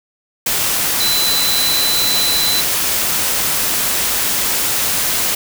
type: tone in noise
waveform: sine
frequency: 4014 Hz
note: B7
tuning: 27 cents sharp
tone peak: -16 dBFS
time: 1-2.61 s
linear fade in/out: 5 ms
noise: white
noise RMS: -17 dBFS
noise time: 0.46-5.35 s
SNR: -2 dB
effects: none